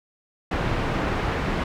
pink low-pass noise, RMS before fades -25 dBFS, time 0.51-1.64 s, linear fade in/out 5 ms, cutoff 2100 Hz, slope 12 dB/octave, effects none

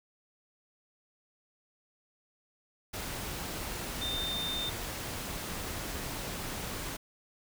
sine tone in noise, 3616 Hz, A7, 47 cents sharp, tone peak -33 dBFS, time 4.01-4.7 s, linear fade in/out 10 ms, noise pink, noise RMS -38 dBFS, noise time 2.93-6.97 s, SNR +2 dB, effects none

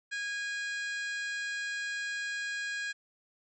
harmonic tone with a mistuned harmonic, 821 Hz, G#5, 20 cents flat, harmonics 2 / 3 / 4 / 5 / 6 / 7 / 8 / 9 / 10, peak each -34 / -43 / -47 / -46 / -51 / -54 / -57 / -50 / -58 dBFS, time 0.11-2.93 s, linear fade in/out 20 ms, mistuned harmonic 10, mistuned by -52 cents, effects none

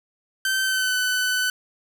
sawtooth tone with pitch glide, 1546 to 1503.7 Hz, G6 to F#6, -24 to +28 cents, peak -17 dBFS, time 0.45-1.5 s, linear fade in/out 2 ms, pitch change -48 cents, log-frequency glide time 0.63-0.96 s, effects none

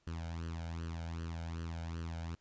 sawtooth tone with flanger, 83 Hz, E2, 12 cents sharp, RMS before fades -41 dBFS, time 0.07-2.35 s, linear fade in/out 0 ms, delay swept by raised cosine 0.66 to 1.35 ms, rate 2.6 Hz, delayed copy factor +0.75, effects pink hiss -75 dBFS RMS until 2.4 s + resampled to 16000 Hz

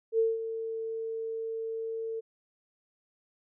sine tone with ADSR envelope, 449.8 Hz, A4, 38 cents sharp, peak -21 dBFS, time 0.12-2.21 s, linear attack 67 ms, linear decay 190 ms, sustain -11 dB, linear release 21 ms, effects none

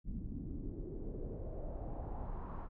brown noise with low-pass filter sweep, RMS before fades -42 dBFS, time 0.04-2.69 s, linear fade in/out 50 ms, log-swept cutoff 210 to 1200 Hz, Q 3.2, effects none

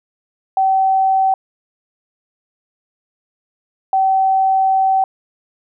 sine tone pair in turn, 767 / 767 Hz, G5 / G5, -38 / -38 cents, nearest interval unison, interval 0 cents, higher neither, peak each -11 dBFS, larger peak neither, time 0.57-1.34 / 3.93-5.04 s, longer second, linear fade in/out 2 ms, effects none

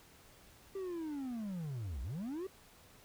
triangle linear two-way sweep, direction down then up, 395.2 to 55.6 to 395.2 Hz, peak -36 dBFS, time 0.75-2.47 s, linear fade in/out 5 ms, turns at 2.02 s, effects pink hiss -61 dBFS RMS until 3.04 s

